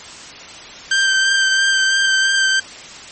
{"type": "tone with vibrato", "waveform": "sawtooth", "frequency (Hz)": 1568, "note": "G6", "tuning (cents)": 0, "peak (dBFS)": -9, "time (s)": [0.91, 2.6], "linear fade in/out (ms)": 5, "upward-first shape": "sine", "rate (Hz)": 3, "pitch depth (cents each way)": 15, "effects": ["white hiss -35 dBFS RMS until 3.11 s", "MP3 32 kbps"]}